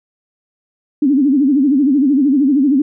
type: tone with vibrato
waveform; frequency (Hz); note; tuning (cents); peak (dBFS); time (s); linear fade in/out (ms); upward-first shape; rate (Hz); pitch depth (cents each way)
sine; 277.2; C#4; 0; -9; 1.02-2.82; 5; sine; 13; 150
effects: none